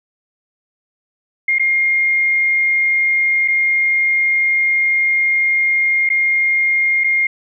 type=tone with dropouts; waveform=sine; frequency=2126 Hz; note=C7; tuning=27 cents sharp; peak=-12 dBFS; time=1.48-7.27 s; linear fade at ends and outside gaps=5 ms; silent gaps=1.585-1.595 / 3.478-3.482 / 6.091-6.1 / 7.038-7.042 s; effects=none